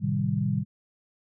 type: chord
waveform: sine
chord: A half-diminished seventh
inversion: none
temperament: equal with one note detuned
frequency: 110 / 130.81 / 154.76 / 196 Hz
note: A2 / C3 / Eb3 / G3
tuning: 0 / 0 / -9 / 0 cents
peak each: -30 / -29 / -29 / -28 dBFS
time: 0-0.65 s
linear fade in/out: 50 ms
effects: none